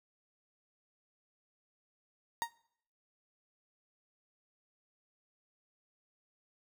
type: tone with exponential decay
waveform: 35% pulse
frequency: 932.3 Hz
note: A#5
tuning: in tune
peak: -26 dBFS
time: 2.42-2.52 s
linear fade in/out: 0 ms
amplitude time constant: 20 ms
effects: noise-tail reverb RT60 0.7 s tail -24 dB re dry